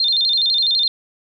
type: tone with vibrato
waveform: sine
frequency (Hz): 3889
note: B7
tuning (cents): -27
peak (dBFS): -14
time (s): 0-0.88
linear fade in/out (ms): 2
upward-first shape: square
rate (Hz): 12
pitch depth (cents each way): 130
effects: none